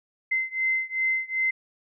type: beating tone pair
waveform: sine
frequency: 2066 / 2068.6 Hz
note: C7 / C7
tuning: -22 / -20 cents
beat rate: 2.6 Hz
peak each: -26 / -27 dBFS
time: 0.31-1.51 s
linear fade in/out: 10 ms
effects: none